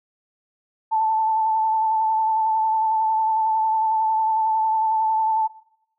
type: tone with vibrato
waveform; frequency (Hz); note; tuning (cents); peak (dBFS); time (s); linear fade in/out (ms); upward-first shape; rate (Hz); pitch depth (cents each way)
sine; 880; A5; 0; -17; 0.91-5.48; 20; sine; 11; 21
effects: noise-tail reverb RT60 0.8 s tail -20 dB re dry